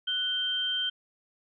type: tone pair together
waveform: sine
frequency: 1480 / 3140 Hz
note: F#6 / G7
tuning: 0 / +2 cents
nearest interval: octave + minor second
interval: 1302 cents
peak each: -36 / -27 dBFS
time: 0.07-0.9 s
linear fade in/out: 10 ms
effects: none